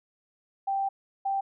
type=tone bursts at uneven times; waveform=sine; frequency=784 Hz; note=G5; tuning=in tune; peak=-25 dBFS; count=2; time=0.67-0.89 / 1.25-1.41 s; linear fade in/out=10 ms; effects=none